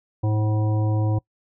harmonic tone with a mistuned harmonic, 107.5 Hz, A2, 40 cents flat, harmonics 1 / 3 / 5 / 7 / 9, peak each -19 / -29 / -33 / -36 / -38 dBFS, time 0.23-1.19 s, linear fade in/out 10 ms, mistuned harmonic 5, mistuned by -16 cents, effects noise-tail reverb RT60 0.1 s tail -23 dB re dry

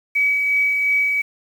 sine tone with tremolo, 2275 Hz, C#7, 44 cents sharp, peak -14 dBFS, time 0.15-1.22 s, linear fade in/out 10 ms, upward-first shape sine, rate 2.8 Hz, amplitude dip 30%, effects 7-bit

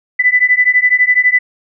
sine beating tone pair, 1988 / 2000 Hz, B6 / B6, +11 / +21 cents, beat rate 12 Hz, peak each -11 dBFS, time 0.19-1.39 s, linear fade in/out 10 ms, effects none

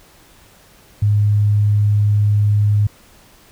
sine tone, 103.83 Hz, G#2, in tune, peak -11 dBFS, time 1.02-2.87 s, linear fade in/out 5 ms, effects pink hiss -48 dBFS RMS until 3.51 s

